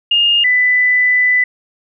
sine tone pair in turn, 2833 / 1993.9 Hz, F7 / B6, +24 / +16 cents, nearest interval tritone, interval 608 cents, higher first, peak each -9 dBFS, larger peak neither, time 0.11-0.44 / 0.44-1.44 s, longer second, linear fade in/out 5 ms, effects none

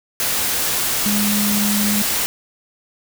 sine tone in noise, 206.8 Hz, G#3, 7 cents flat, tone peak -18 dBFS, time 1.06-2.02 s, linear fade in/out 0 ms, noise white, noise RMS -20 dBFS, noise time 0.2-2.26 s, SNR -1 dB, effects none

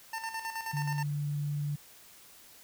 25% pulse tone with tremolo, 899 Hz, A5, 37 cents sharp, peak -30 dBFS, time 0.13-1.03 s, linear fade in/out 5 ms, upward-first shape square, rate 9.4 Hz, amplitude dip 60%
sine tone with vibrato, 146 Hz, D3, 10 cents flat, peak -30 dBFS, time 0.73-1.76 s, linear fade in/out 10 ms, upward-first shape triangle, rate 20 Hz, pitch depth 17 cents each way
effects white hiss -55 dBFS RMS until 2.63 s

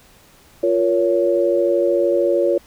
sine chord, Bb minor, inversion second, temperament just, 349.6 / 466.2 / 559.4 Hz, F4 / Bb4 / Db5, +2 / 0 / +16 cents, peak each -18 / -21 / -17 dBFS, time 0.63-2.58 s, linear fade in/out 5 ms, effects pink hiss -50 dBFS RMS until 2.66 s

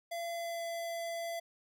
square tone with pitch glide, 680 to 674.5 Hz, F5 to E5, -46 to +40 cents, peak -37 dBFS, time 0.11-1.4 s, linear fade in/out 10 ms, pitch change -14 cents, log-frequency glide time 0.32-0.67 s, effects 13-bit

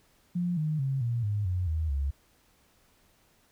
sine tone with pitch steps, 176.1 / 154.19 / 135.01 / 118.21 / 103.51 / 90.63 / 79.36 / 69.48 Hz, F3 / D#3 / C#3 / A#2 / G#2 / F#2 / D#2 / C#2, +15 / -15 / -45 / +25 / -5 / -35 / +35 / +5 cents, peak -26 dBFS, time 0.35-2.11 s, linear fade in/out 10 ms, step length 220 ms, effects pink hiss -65 dBFS RMS until 3.51 s

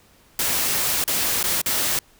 white noise with dropouts, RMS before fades -22 dBFS, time 0.39-1.99 s, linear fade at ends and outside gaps 2 ms, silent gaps 1.04-1.077 / 1.429-1.439 / 1.616-1.66 s, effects pink hiss -55 dBFS RMS until 2.19 s

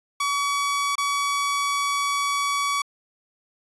sawtooth tone with dropouts, 1135 Hz, C#6, 41 cents sharp, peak -18 dBFS, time 0.2-2.82 s, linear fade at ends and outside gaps 5 ms, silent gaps 0.955-0.98 s, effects resampled to 24000 Hz

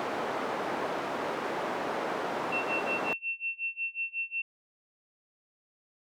white band-pass noise, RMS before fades -33 dBFS, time 0-3.13 s, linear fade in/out 0 ms, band 290 to 940 Hz, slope 12 dB/octave
sine tone with tremolo, 2700 Hz, E7, 41 cents sharp, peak -28 dBFS, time 2.52-4.42 s, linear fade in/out 5 ms, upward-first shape sine, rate 5.5 Hz, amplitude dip 95%
effects none

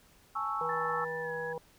sine chord, A major seventh, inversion third, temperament equal, 830.6 / 880 / 1108.7 / 1318.5 Hz, G#5 / A5 / C#6 / E6, 0 / 0 / 0 / 0 cents, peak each -39 / -40 / -36 / -34 dBFS, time 0.35-1.05 s, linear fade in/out 10 ms
harmonic tone, 161.3 Hz, E3, 37 cents flat, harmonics 1 / 3 / 5 / 6, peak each -47 / -36 / -45 / -44 dBFS, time 0.61-1.58 s, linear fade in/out 2 ms
sine tone with pitch glide, 1763 to 1675.6 Hz, A6 to G#6, +3 to +15 cents, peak -38 dBFS, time 0.69-1.53 s, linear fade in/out 5 ms, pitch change -88 cents, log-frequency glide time 1.21-1.33 s
effects pink hiss -62 dBFS RMS until 1.78 s

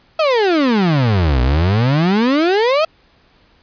35% pulse exponential two-way sweep, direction down then up, 659.3 to 59.9 to 659.3 Hz, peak -10 dBFS, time 0.19-2.85 s, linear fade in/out 5 ms, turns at 1.41 s, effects pink hiss -53 dBFS RMS until 3.62 s + resampled to 11025 Hz

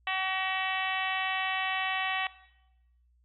harmonic tone with a mistuned harmonic, 378.6 Hz, F#4, 40 cents sharp, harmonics 2 / 3 / 4 / 5 / 6 / 7 / 8 / 9 / 10, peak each -35 / -36 / -44 / -34 / -39 / -36 / -38 / -44 / -48 dBFS, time 0.07-2.27 s, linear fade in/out 2 ms, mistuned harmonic 10, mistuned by +19 cents, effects noise-tail reverb RT60 0.9 s tail -17 dB re dry + added 60 Hz sine -63 dBFS peak until 3.24 s

